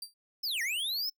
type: tone with exponential decay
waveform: sawtooth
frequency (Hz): 4699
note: D8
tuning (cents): 0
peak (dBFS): -32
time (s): 0.02-0.14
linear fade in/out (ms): 5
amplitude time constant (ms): 25
type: linear two-way sweep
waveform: square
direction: down then up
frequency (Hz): 5370 to 1787 to 5370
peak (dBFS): -31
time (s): 0.43-1.1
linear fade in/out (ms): 10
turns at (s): 0.62
effects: noise-tail reverb RT60 0.1 s tail -25 dB re dry